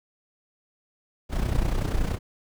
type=noise with amplitude modulation; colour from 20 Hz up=brown; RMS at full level=-22 dBFS; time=1.29-2.19 s; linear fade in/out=50 ms; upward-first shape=sine; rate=30.7 Hz; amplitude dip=65%; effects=none